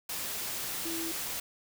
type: tone in noise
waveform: sine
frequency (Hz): 329.6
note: E4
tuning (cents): 0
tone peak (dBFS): -36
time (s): 0.85-1.12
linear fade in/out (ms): 5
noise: white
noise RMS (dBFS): -36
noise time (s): 0.09-1.4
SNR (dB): -3
effects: none